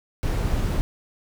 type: noise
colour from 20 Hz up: brown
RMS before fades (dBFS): -23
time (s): 0.23-0.81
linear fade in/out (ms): 0
effects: none